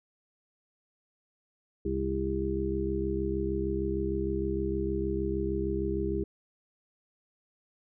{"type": "harmonic tone", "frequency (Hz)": 66.5, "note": "C2", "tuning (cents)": 29, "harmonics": [1, 2, 3, 5, 6], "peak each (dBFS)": [-34, -39, -36, -33, -32], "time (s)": [1.85, 6.24], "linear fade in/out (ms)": 5, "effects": []}